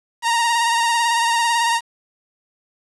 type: tone with vibrato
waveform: sawtooth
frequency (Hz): 932.3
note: A#5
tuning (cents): 0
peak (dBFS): -12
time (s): 0.22-1.81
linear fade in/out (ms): 50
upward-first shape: sine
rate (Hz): 18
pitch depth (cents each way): 35
effects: resampled to 24000 Hz + 7-bit